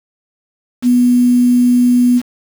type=tone with quantisation; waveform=sine; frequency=245.6 Hz; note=B3; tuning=9 cents flat; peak=-7 dBFS; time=0.82-2.22 s; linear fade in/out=50 ms; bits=5; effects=none